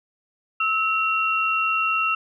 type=tone pair together; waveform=sine; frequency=1302 / 2738 Hz; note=E6 / F7; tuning=-22 / -35 cents; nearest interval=octave + minor second; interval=1287 cents; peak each=-22 dBFS; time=0.6-2.15 s; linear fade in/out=5 ms; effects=none